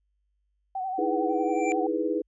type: tone with vibrato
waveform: sine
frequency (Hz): 755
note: F#5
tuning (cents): +35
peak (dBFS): -28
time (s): 0.75-1.87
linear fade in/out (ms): 5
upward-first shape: sine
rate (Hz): 11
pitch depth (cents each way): 52
type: chord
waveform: sine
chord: E major seventh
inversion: third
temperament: equal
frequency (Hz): 311.1 / 329.6 / 415.3 / 493.9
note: D#4 / E4 / G#4 / B4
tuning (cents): 0 / 0 / 0 / 0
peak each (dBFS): -30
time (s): 0.98-2.22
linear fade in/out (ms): 10
type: tone with exponential growth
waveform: square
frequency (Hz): 2349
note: D7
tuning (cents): 0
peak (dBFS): -29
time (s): 1.29-1.72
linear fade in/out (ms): 0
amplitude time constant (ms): 92
effects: added 50 Hz sine -70 dBFS peak until 2.27 s + resampled to 22050 Hz

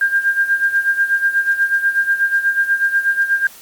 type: tone with tremolo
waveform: sine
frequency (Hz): 1600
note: G6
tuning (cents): +35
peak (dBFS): -10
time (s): 0.01-3.47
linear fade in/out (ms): 2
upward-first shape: sine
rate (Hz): 8.2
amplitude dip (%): 75
effects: white hiss -41 dBFS RMS until 3.61 s + Opus 32 kbps

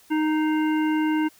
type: harmonic tone with a mistuned harmonic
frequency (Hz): 310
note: D#4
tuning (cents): -6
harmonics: 1 / 3 / 5 / 7 / 9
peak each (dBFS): -20 / -30 / -34 / -37 / -39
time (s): 0.1-1.29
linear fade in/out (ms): 20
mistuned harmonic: 7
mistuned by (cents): -46
effects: white hiss -55 dBFS RMS until 1.39 s

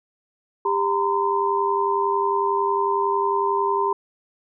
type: tone cluster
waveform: sine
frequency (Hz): 398.3 / 927 / 1018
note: G4 / A#5 / C6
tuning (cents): +28 / -10 / -48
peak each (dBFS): -23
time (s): 0.65-3.93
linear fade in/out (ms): 5
effects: none

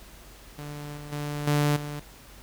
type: tone with level steps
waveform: sawtooth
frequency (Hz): 146.83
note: D3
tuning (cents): 0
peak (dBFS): -32 / -35 / -26 / -17 / -29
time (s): 0.58-2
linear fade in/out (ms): 10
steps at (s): 0.97 / 1.12 / 1.47 / 1.76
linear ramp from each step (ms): 5
effects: added 47 Hz sine -50 dBFS peak until 2.42 s + pink hiss -50 dBFS RMS until 2.42 s

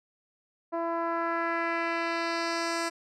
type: tone with low-pass filter sweep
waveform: 10% pulse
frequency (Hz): 334.8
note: E4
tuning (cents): +27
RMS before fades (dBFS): -30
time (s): 0.72-2.9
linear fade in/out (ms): 20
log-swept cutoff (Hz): 790 to 8000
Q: 1.5
effects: none

